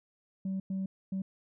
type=tone bursts at uneven times; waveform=sine; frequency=191.3 Hz; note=G3; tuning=42 cents flat; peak=-29 dBFS; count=3; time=0.45-0.6 / 0.7-0.86 / 1.12-1.22 s; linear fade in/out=5 ms; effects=tanh soft clip ceiling -29 dBFS